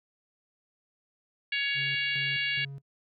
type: harmonic tone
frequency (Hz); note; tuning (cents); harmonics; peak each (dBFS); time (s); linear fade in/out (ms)
560; C#5; +18; 3 / 4 / 5 / 6 / 7 / 8; -33 / -31 / -32 / -38 / -41 / -42; 1.52-2.65; 5
type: tone with tremolo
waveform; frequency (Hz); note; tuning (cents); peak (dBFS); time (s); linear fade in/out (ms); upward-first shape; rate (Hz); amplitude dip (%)
triangle; 138.59; C#3; 0; -36; 1.74-2.82; 50; square; 2.4; 80
effects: none